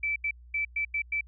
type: tone bursts at uneven times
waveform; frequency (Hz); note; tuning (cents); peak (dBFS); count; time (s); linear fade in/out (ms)
sine; 2319; D7; -22; -26; 6; 0.03-0.16 / 0.24-0.31 / 0.54-0.65 / 0.76-0.85 / 0.94-1.02 / 1.12-1.21; 5
effects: added 60 Hz sine -48 dBFS peak until 1.27 s